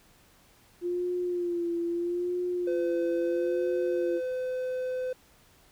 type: tone with vibrato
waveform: sine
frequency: 349.2 Hz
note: F4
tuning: in tune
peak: -27 dBFS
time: 0.81-4.21 s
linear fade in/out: 50 ms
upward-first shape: sine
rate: 0.77 Hz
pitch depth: 43 cents each way
type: tone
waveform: triangle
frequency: 509 Hz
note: C5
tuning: 48 cents flat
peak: -27 dBFS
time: 2.67-5.13 s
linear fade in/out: 5 ms
effects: pink hiss -60 dBFS RMS until 5.71 s